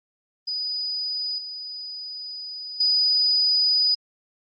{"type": "tone with level steps", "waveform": "sine", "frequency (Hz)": 4961, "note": "D#8", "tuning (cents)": -6, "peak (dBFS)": [-25, -32, -17], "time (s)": [0.47, 3.95], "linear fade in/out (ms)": 10, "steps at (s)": [1.38, 2.8], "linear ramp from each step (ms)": 5, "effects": ["Opus 32 kbps"]}